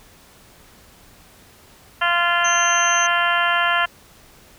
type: harmonic tone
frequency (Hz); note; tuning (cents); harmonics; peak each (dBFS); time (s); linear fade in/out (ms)
346.2; F4; -15; 2 / 3 / 4 / 5 / 6 / 7 / 8 / 9; -24 / -23 / -21 / -22 / -29 / -34 / -26 / -27; 2.01-3.86; 10
type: tone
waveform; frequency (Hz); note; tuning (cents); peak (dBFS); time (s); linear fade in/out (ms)
sine; 6190; G8; -23; -21; 2.44-3.07; 10
effects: pink hiss -49 dBFS RMS until 4.58 s